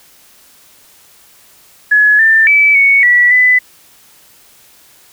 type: tone with pitch steps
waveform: sine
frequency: 1695 / 1785 / 2303 / 2222 / 1950 / 2000 Hz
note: G#6 / A6 / D7 / C#7 / B6 / B6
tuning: +35 / +24 / -34 / +4 / -23 / +21 cents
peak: -5 dBFS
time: 1.91-3.59 s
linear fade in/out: 10 ms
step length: 280 ms
effects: white hiss -45 dBFS RMS until 5.12 s